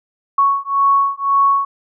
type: beating tone pair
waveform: sine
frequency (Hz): 1108.7 / 1110.6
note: C#6 / C#6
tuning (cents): 0 / +3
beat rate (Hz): 1.9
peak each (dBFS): -15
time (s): 0.38-1.65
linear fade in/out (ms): 5
effects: none